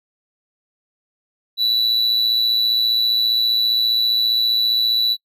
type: tone with amplitude modulation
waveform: triangle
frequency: 3951 Hz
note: B7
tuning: in tune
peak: -11 dBFS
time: 1.57-5.17 s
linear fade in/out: 50 ms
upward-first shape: sine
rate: 115 Hz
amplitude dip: 50%
effects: noise-tail reverb RT60 0.1 s tail -26 dB re dry